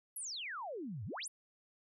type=exponential two-way sweep; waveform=sine; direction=down then up; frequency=11840 to 90.9 to 11840 Hz; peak=-40 dBFS; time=0.16-1.28 s; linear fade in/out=5 ms; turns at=1.05 s; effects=none